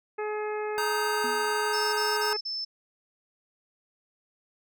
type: harmonic tone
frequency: 423.6 Hz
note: G#4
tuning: 34 cents sharp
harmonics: 1 / 2 / 3 / 4 / 5 / 6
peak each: -30 / -36 / -40 / -42 / -44 / -46 dBFS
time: 0.18-2.37 s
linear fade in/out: 10 ms
type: chord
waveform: square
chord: Eb major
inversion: second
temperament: just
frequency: 933.4 / 1244.5 / 1555.6 Hz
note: Bb5 / Eb6 / G6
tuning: +2 / 0 / -14 cents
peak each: -32 / -35 / -32 dBFS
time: 0.78-2.33 s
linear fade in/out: 0 ms
type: tone with exponential decay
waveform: sine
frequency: 245 Hz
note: B3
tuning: 14 cents flat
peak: -34 dBFS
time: 1.24-1.68 s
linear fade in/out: 2 ms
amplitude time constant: 95 ms
type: tone bursts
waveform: sine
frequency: 5274 Hz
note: E8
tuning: in tune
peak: -30 dBFS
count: 4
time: 1.73-2.65 s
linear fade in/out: 10 ms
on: 200 ms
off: 40 ms
effects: none